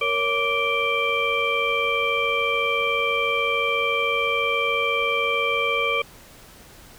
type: tone cluster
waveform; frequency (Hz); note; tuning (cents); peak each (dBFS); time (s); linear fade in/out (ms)
sine; 464.1 / 558 / 1167 / 2347 / 3160; A#4 / C#5 / D6 / D7 / G7; -8 / +11 / -11 / -2 / +13; -27 / -29 / -26 / -23 / -30; 0.01-6.02; 5
effects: pink hiss -47 dBFS RMS until 6.98 s